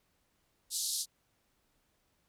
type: band-pass noise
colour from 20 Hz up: pink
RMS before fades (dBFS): -35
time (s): 0.7-1.06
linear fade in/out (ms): 50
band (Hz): 3900 to 12000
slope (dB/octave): 48
effects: pink hiss -75 dBFS RMS until 2.28 s